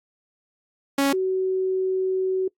sawtooth / sine tone pair in turn, 277.2 / 376.1 Hz, C#4 / F#4, 0 / +28 cents, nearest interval perfect fourth, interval 528 cents, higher second, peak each -14 / -20 dBFS, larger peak first, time 0.98-1.13 / 1.13-2.48 s, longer second, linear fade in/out 5 ms, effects noise-tail reverb RT60 0.1 s tail -22 dB re dry + AAC 64 kbps

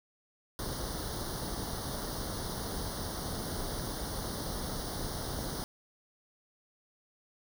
pink noise with comb filter, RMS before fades -37 dBFS, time 0.59-5.64 s, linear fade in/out 0 ms, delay 0.2 ms, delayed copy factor +0.95, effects none

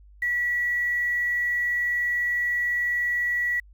sine tone with quantisation, 1941 Hz, B6, 31 cents flat, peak -22 dBFS, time 0.22-3.6 s, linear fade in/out 5 ms, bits 8, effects added 50 Hz sine -48 dBFS peak until 3.73 s

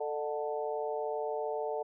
harmonic tone with a mistuned harmonic, 147.1 Hz, D3, 3 cents sharp, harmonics 3 / 4 / 5 / 6, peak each -35 / -37 / -39 / -41 dBFS, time 0-1.83 s, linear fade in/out 10 ms, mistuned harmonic 4, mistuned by +36 cents, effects none

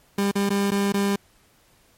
30% pulse tone with dropouts, 200 Hz, G3, 35 cents sharp, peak -17 dBFS, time 0.18-1.16 s, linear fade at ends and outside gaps 5 ms, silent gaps 0.314-0.354 / 0.493-0.503 / 0.707-0.716 / 0.923-0.94 s, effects pink hiss -59 dBFS RMS until 1.97 s + MP3 64 kbps

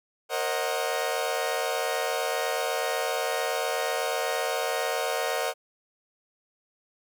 sawtooth chord, C half-diminished seventh, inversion third, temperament equal with one note detuned, 466.2 / 534.6 / 622.3 / 740 Hz, Bb4 / C5 / Eb5 / Gb5, 0 / +37 / 0 / 0 cents, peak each -28 dBFS, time 0.29-5.54 s, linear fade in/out 50 ms, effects none

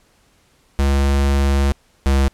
square tone pair in turn, 69.3 / 68.15 Hz, C#2 / C#2, 0 / -29 cents, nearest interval unison, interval 29 cents, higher first, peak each -14 / -13 dBFS, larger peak second, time 0.79-1.72 / 2.06-2.28 s, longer first, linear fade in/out 0 ms, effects pink hiss -57 dBFS RMS until 2.33 s + low-pass 11000 Hz 12 dB/octave

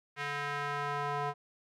square tone with band-pass filter sweep, 144.3 Hz, D3, 30 cents flat, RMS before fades -35 dBFS, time 0.16-1.34 s, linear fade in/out 50 ms, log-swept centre 1900 to 920 Hz, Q 1.6, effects none

